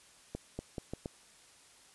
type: accelerating click train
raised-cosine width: 2 ms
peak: -24 dBFS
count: 5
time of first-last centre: 0.35-1.058 s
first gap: 240 ms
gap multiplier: 0.8
effects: white hiss -60 dBFS RMS until 1.94 s + resampled to 24000 Hz